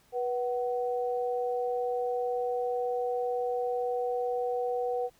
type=tone pair together; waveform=sine; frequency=488 / 750 Hz; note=B4 / F#5; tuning=-21 / +23 cents; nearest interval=perfect fifth; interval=744 cents; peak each=-29 / -33 dBFS; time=0.12-5.1 s; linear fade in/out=50 ms; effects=pink hiss -64 dBFS RMS until 5.19 s